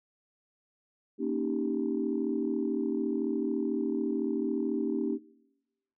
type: chord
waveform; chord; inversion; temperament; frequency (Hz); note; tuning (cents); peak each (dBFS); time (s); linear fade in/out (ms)
sine; Eb dominant seventh; second; equal; 233.1 / 277.2 / 311.1 / 392; Bb3 / Db4 / Eb4 / G4; 0 / 0 / 0 / 0; -33; 1.18-5.19; 50
effects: noise-tail reverb RT60 1.0 s tail -22 dB re dry + tanh soft clip ceiling -18 dBFS